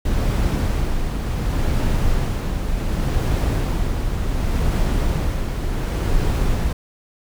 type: noise with tremolo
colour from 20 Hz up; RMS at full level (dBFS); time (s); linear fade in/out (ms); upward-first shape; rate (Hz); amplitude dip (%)
brown; -18; 0.05-6.73; 5; sine; 0.68; 40
effects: none